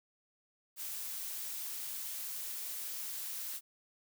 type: noise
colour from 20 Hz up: blue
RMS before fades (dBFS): -41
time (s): 0.76-3.61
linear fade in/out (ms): 50
effects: none

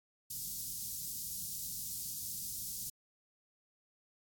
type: band-stop noise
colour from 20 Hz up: white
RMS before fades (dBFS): -41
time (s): 0.3-2.9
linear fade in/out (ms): 5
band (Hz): 200 to 4900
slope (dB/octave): 24
effects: AAC 64 kbps

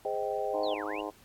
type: chord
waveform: sine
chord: Ab major seventh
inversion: none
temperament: just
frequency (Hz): 415.3 / 519.1 / 623 / 778.7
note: Ab4 / C5 / Eb5 / G5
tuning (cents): 0 / -14 / +2 / -12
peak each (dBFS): -35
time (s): 0.05-0.74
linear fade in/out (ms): 2
type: harmonic tone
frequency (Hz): 103.83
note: G#2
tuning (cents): 0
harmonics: 3 / 4 / 5 / 6 / 7 / 8 / 9 / 10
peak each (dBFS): -39 / -40 / -41 / -42 / -42 / -43 / -44 / -44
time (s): 0.53-1.11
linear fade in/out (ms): 20
type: linear two-way sweep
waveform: sine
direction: down then up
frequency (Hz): 4520 to 1023 to 2947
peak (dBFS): -39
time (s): 0.63-1.01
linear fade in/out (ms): 5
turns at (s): 0.85
effects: pink hiss -59 dBFS RMS until 1.24 s + AAC 64 kbps

